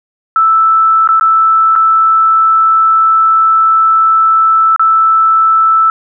sine tone with dropouts, 1318.5 Hz, E6, in tune, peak -5 dBFS, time 0.36-5.9 s, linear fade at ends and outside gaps 1 ms, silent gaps 1.075-1.089 / 1.197-1.21 / 1.754-1.76 / 4.762-4.795 s, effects none

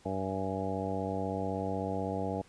harmonic tone with a mistuned harmonic, 96.1 Hz, G2, 34 cents flat, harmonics 1 / 2 / 3 / 4 / 5 / 6 / 7 / 9, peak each -39 / -38 / -39 / -43 / -38 / -42 / -39 / -40 dBFS, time 0.05-2.42 s, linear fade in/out 10 ms, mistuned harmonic 9, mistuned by -70 cents, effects pink hiss -61 dBFS RMS until 2.48 s + resampled to 22050 Hz

